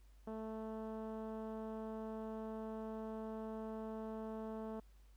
10% pulse tone with low-pass filter, 220 Hz, A3, in tune, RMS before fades -45 dBFS, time 0.27-4.8 s, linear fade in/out 5 ms, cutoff 670 Hz, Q 0.53, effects added 50 Hz sine -60 dBFS peak until 5.16 s + pink hiss -75 dBFS RMS until 5.16 s

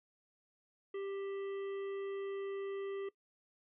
harmonic tone with a mistuned harmonic, 393.8 Hz, G4, 8 cents sharp, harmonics 1 / 3 / 5 / 7 / 8, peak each -38 / -53 / -56 / -62 / -63 dBFS, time 0.94-3.09 s, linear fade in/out 5 ms, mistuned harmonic 7, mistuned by -64 cents, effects noise-tail reverb RT60 0.1 s tail -20 dB re dry

